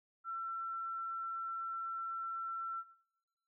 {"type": "tone", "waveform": "sine", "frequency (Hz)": 1346, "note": "E6", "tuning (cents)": 36, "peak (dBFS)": -38, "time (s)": [0.24, 2.84], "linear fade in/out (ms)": 50, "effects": ["noise-tail reverb RT60 1.0 s tail -20 dB re dry"]}